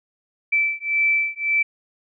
sine beating tone pair, 2323 / 2324.8 Hz, D7 / D7, -20 / -18 cents, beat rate 1.8 Hz, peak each -21 dBFS, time 0.52-1.63 s, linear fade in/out 10 ms, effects none

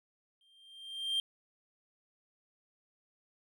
triangle tone with exponential growth, 3176 Hz, G7, 22 cents sharp, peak -26 dBFS, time 0.41-1.2 s, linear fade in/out 1 ms, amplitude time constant 170 ms, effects none

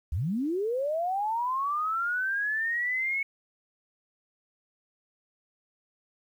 sine linear sweep, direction up, 61.74 to 2217 Hz, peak -26 dBFS, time 0.12-3.23 s, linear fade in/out 5 ms, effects 10-bit

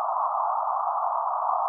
white band-pass noise, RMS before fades -26 dBFS, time 0-1.68 s, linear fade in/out 0 ms, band 660 to 1200 Hz, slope 96 dB/octave, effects none

